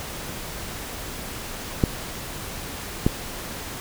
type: clicks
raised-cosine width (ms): 3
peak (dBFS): -4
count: 2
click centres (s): 1.838 / 3.065
effects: pink hiss -34 dBFS RMS until 3.8 s